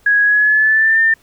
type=tone with pitch glide; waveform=sine; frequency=1661.2 to 1801.1 Hz; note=G#6 to A6; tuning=0 to +40 cents; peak=-9 dBFS; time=0.06-1.14 s; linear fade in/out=5 ms; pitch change=+140 cents; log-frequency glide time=0.23-1.01 s; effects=pink hiss -53 dBFS RMS until 1.22 s